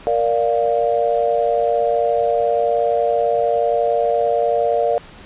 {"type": "chord", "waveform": "sine", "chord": "Bb major", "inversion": "none", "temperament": "equal", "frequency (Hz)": [466.2, 587.3, 698.5], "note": ["Bb4", "D5", "F5"], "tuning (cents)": [0, 0, 0], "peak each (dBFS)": -19, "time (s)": [0.07, 4.98], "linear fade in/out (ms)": 0, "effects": ["pink hiss -41 dBFS RMS until 5.25 s", "resampled to 8000 Hz"]}